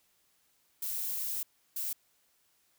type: noise bursts at uneven times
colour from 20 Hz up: violet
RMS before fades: -35 dBFS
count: 2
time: 0.82-1.43 / 1.76-1.93 s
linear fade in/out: 5 ms
effects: white hiss -71 dBFS RMS until 2.78 s